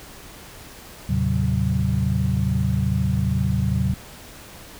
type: tone cluster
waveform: sine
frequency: 81.3 / 114 / 136.4 / 187.7 Hz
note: E2 / A#2 / C#3 / F#3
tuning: -23 / -38 / -28 / +25 cents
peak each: -24 dBFS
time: 1.09-3.94 s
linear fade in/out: 5 ms
effects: pink hiss -42 dBFS RMS until 4.79 s